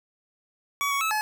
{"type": "tone with pitch steps", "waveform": "25% pulse", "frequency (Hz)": [1132, 1117, 1302, 855], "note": ["C#6", "C#6", "E6", "A5"], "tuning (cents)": [36, 13, -22, -50], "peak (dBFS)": -20, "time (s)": [0.81, 1.21], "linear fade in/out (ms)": 0, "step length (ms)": 100, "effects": []}